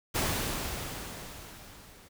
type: noise with level ramp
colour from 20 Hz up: pink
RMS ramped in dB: -28 to -55 dBFS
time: 0.14-2.09 s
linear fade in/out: 20 ms
effects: none